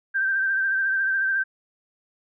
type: tone with vibrato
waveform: sine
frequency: 1568 Hz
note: G6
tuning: in tune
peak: -20 dBFS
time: 0.14-1.44 s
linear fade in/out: 20 ms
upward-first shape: sine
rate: 14 Hz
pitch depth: 35 cents each way
effects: none